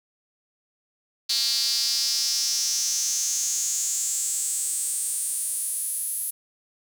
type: tone with high-pass filter sweep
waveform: square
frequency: 125.7 Hz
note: B2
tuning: 31 cents sharp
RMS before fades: -26 dBFS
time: 1.29-6.31 s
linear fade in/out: 10 ms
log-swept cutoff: 4400 to 11000 Hz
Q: 5.8
effects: none